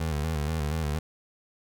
25% pulse tone with vibrato, 77 Hz, D#2, 17 cents flat, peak -23 dBFS, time 0-0.99 s, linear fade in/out 5 ms, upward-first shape square, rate 4.2 Hz, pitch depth 76 cents each way, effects none

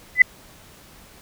sine tone with exponential growth, 2004 Hz, B6, 25 cents sharp, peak -3 dBFS, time 0.15-0.22 s, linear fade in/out 5 ms, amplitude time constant 15 ms, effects pink hiss -48 dBFS RMS until 1.21 s

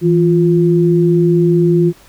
sine tone pair together, 164.81 / 349.8 Hz, E3 / F4, 0 / +3 cents, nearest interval octave + minor second, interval 1303 cents, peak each -11 dBFS, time 0.01-1.93 s, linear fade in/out 50 ms, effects pink hiss -45 dBFS RMS until 2.08 s

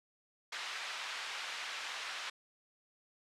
white band-pass noise, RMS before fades -42 dBFS, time 0.52-2.3 s, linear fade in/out 5 ms, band 1000 to 3200 Hz, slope 12 dB/octave, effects low-pass 9000 Hz 12 dB/octave

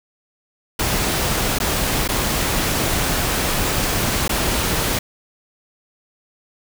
pink noise with dropouts, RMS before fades -20 dBFS, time 0.79-4.99 s, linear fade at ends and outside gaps 5 ms, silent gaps 1.587-1.6 / 2.078-2.088 / 4.28-4.293 s, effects none

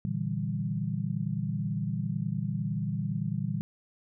sine chord, E half-diminished seventh, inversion second, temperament equal, 116.54 / 146.83 / 164.81 / 196 Hz, Bb2 / D3 / E3 / G3, 0 / 0 / 0 / 0 cents, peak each -34 dBFS, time 0.05-3.61 s, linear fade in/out 0 ms, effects none

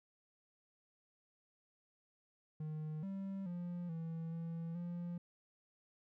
triangle tone with pitch steps, 154.6 / 194.4 / 175.3 / 163.9 / 166 / 173.8 Hz, D#3 / G3 / F3 / E3 / E3 / F3, -11 / -14 / +7 / -10 / +12 / -8 cents, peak -38 dBFS, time 2.6-5.18 s, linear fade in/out 5 ms, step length 430 ms, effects none

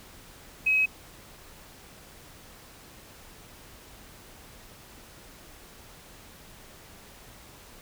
sine tone with quantisation, 2548 Hz, D#7, 41 cents sharp, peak -20 dBFS, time 0.66-0.86 s, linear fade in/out 10 ms, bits 8, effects pink hiss -50 dBFS RMS until 7.81 s

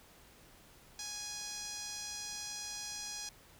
sawtooth tone with band-pass filter, 830.6 Hz, G#5, in tune, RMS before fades -43 dBFS, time 0.99-3.29 s, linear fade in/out 2 ms, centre 5800 Hz, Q 2.8, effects pink hiss -60 dBFS RMS until 3.59 s

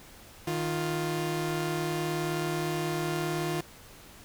sawtooth tone pair together, 155.5 / 350.2 Hz, D#3 / F4, -1 / +5 cents, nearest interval octave + major second, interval 1406 cents, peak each -28 / -27 dBFS, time 0.47-3.61 s, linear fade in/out 5 ms, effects pink hiss -51 dBFS RMS until 4.24 s

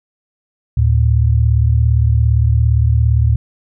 sine tone pair together, 75.42 / 112.9 Hz, D2 / A2, +47 / +45 cents, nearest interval perfect fifth, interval 698 cents, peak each -12 dBFS, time 0.77-3.36 s, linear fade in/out 5 ms, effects none

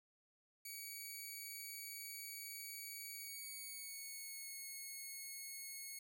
5% pulse tone with pitch glide, 2261 to 2187 Hz, C#7 to C#7, +34 to -24 cents, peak -38 dBFS, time 0.65-5.99 s, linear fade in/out 5 ms, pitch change -58 cents, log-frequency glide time 3.11-4.58 s, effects none

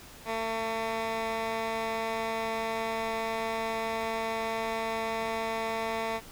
15% pulse tone with band-pass filter, 224.6 Hz, A3, 36 cents sharp, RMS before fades -32 dBFS, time 0.25-6.21 s, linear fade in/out 50 ms, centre 1400 Hz, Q 0.65, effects pink hiss -49 dBFS RMS until 6.31 s

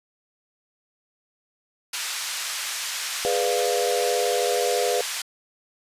white band-pass noise, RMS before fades -30 dBFS, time 1.93-5.22 s, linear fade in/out 5 ms, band 1200 to 7300 Hz, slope 12 dB/octave
sine chord, G# diminished seventh, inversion none, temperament equal, 415.3 / 493.9 / 587.3 / 698.5 Hz, G#4 / B4 / D5 / F5, 0 / 0 / 0 / 0 cents, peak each -27 / -24 / -30 / -27 dBFS, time 3.25-5.01 s, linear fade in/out 0 ms
effects resampled to 32000 Hz

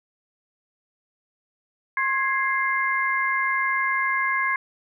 sine tone cluster, 1068 / 1659 / 2098 Hz, C6 / G#6 / C7, +35 / -2 / +4 cents, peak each -25 dBFS, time 1.97-4.56 s, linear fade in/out 2 ms, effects none

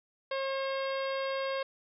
harmonic tone, 539 Hz, C#5, 49 cents flat, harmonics 1 / 2 / 3 / 4 / 5 / 6 / 7 / 8 / 9, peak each -32 / -38 / -42 / -44 / -46 / -48 / -49 / -50 / -51 dBFS, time 0.31-1.63 s, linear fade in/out 5 ms, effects none

